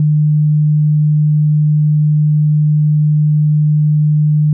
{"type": "tone", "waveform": "sine", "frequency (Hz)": 151, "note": "D3", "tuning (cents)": 48, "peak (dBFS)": -8, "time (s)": [0, 4.53], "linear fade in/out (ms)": 2, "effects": []}